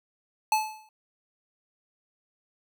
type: tone with exponential decay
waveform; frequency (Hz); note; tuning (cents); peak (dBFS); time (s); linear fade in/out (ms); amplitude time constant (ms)
square; 866; A5; -28; -19; 0.52-0.89; 2; 80
effects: none